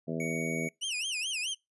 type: harmonic tone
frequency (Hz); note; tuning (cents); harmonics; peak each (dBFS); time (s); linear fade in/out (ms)
81.4; E2; -21; 2 / 3 / 4 / 5 / 6 / 7 / 8; -36 / -36 / -41 / -40 / -41 / -44 / -42; 0.07-0.69; 20
type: tone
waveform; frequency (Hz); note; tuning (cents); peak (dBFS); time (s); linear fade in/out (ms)
square; 2241; C#7; +18; -36; 0.2-0.69; 2
type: tone with vibrato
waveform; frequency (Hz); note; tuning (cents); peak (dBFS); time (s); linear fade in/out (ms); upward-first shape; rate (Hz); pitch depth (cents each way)
sawtooth; 2794; F7; 0; -28; 0.81-1.55; 20; sine; 4.7; 240
effects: noise-tail reverb RT60 0.2 s tail -24 dB re dry + resampled to 24000 Hz

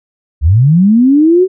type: linear sweep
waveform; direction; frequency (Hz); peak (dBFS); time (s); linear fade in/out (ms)
sine; up; 64.9 to 384.4; -4; 0.41-1.48; 50
effects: none

